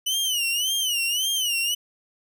sawtooth tone with vibrato, 2960 Hz, F#7, in tune, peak -19 dBFS, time 0.06-1.75 s, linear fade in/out 10 ms, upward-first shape sine, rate 1.8 Hz, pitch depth 140 cents each way, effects none

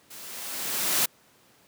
white noise with level ramp, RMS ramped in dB -44 to -22 dBFS, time 0.1-1.06 s, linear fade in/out 10 ms, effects pink hiss -59 dBFS RMS until 1.67 s + high-pass 150 Hz 12 dB/octave

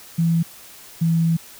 sine tone pair in turn, 166.4 / 165.06 Hz, E3 / E3, +17 / +3 cents, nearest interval unison, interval 14 cents, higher first, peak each -15 dBFS, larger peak neither, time 0.18-0.43 / 1.01-1.37 s, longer second, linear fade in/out 10 ms, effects white hiss -43 dBFS RMS until 1.59 s

